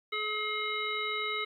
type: harmonic tone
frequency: 425.9 Hz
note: G#4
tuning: 44 cents sharp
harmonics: 1 / 3 / 5 / 7 / 9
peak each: -39 / -36 / -34 / -42 / -38 dBFS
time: 0.12-1.45 s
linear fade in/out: 10 ms
effects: 11-bit